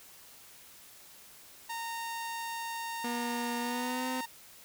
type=tone; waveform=sawtooth; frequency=922 Hz; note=A#5; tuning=19 cents flat; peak=-32 dBFS; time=1.69-4.26 s; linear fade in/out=10 ms
type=tone with pitch glide; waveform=sawtooth; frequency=240 to 255.7 Hz; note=B3 to C4; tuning=-49 to -40 cents; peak=-30 dBFS; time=3.04-4.21 s; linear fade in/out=5 ms; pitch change=+109 cents; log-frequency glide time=3.59-4.08 s
effects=white hiss -54 dBFS RMS until 4.64 s